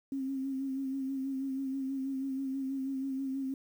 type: tone with vibrato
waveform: sine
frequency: 268.4 Hz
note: C4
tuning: 44 cents sharp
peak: -32 dBFS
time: 0.12-3.54 s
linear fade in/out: 2 ms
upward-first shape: sine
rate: 6.2 Hz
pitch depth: 34 cents each way
effects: 10-bit